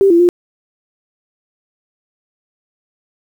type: tone with pitch steps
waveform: sine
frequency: 392 / 340.3 / 352 Hz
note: G4 / F4 / F4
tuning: 0 / -45 / +14 cents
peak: -6 dBFS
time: 0.01-0.289 s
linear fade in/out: 0 ms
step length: 93 ms
effects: 7-bit